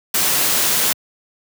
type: noise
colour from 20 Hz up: white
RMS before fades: -17 dBFS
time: 0.14-0.93 s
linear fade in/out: 5 ms
effects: high-pass 100 Hz 12 dB/octave